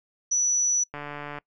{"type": "tone", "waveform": "sine", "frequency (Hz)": 5920, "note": "F#8", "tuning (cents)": 0, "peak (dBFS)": -20, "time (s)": [0.31, 0.84], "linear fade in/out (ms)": 10}
{"type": "click train", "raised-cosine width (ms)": 0.5, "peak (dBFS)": -21, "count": 66, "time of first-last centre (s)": [0.94, 1.385], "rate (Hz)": 146}
{"effects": ["noise-tail reverb RT60 0.1 s tail -23 dB re dry"]}